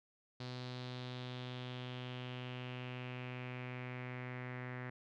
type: tone with low-pass filter sweep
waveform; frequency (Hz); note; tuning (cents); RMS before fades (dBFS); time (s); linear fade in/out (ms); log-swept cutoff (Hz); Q
sawtooth; 125.4; B2; +27; -45; 0.4-4.9; 5; 4300 to 1900; 3.9
effects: none